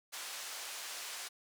white band-pass noise, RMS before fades -44 dBFS, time 0.12-1.29 s, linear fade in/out 20 ms, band 640 to 7800 Hz, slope 12 dB/octave, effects none

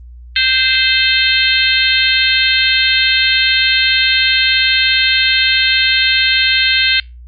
harmonic tone with a mistuned harmonic, 523.3 Hz, C5, in tune, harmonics 3 / 4 / 5 / 6 / 7 / 8, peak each -17 / -17 / -17 / -17 / -17 / -17 dBFS, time 0.36-7 s, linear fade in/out 2 ms, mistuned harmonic 4, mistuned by -21 cents, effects added 60 Hz sine -32 dBFS peak until 7.27 s + Opus 32 kbps

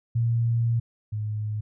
sine tone pair in turn, 116.54 / 106.61 Hz, A#2 / G#2, 0 / +46 cents, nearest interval major second, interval 154 cents, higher first, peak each -20 / -26 dBFS, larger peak first, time 0.15-0.8 / 1.12-1.61 s, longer first, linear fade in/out 10 ms, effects none

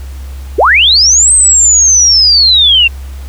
sine linear two-way sweep, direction up then down, 311.1 to 8370 to 2672 Hz, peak -3 dBFS, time 0.58-2.88 s, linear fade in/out 10 ms, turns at 1.33 s, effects added 67 Hz sine -21 dBFS peak until 3.28 s + pink hiss -38 dBFS RMS until 3.28 s

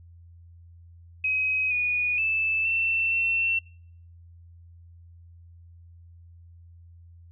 sine tone with pitch steps, 2534 / 2461 / 2633 / 2683 / 2701 Hz, D#7 / D#7 / E7 / E7 / E7, +31 / -20 / -3 / +30 / +42 cents, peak -22 dBFS, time 1.24-3.59 s, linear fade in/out 5 ms, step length 470 ms, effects noise-tail reverb RT60 0.6 s tail -24 dB re dry + added 85 Hz sine -47 dBFS peak until 7.31 s

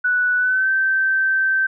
sine tone with pitch glide, 1480 to 1552.7 Hz, F#6 to G6, 0 to -17 cents, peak -15 dBFS, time 0.04-1.67 s, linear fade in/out 10 ms, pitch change +83 cents, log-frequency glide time 0.37-0.7 s, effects none

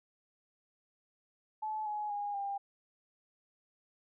sine tone with pitch steps, 863 / 840.9 / 819.3 / 798.3 Hz, A5 / G#5 / G#5 / G5, -34 / +21 / -24 / +31 cents, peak -34 dBFS, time 1.62-2.58 s, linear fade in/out 10 ms, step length 240 ms, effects none

